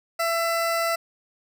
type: tone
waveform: 20% pulse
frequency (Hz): 669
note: E5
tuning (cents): +25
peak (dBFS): -17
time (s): 0.19-0.96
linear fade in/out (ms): 10
effects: none